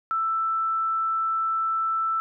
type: tone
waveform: sine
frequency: 1325 Hz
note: E6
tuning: 9 cents sharp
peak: -22 dBFS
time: 0.11-2.2 s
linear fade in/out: 0 ms
effects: none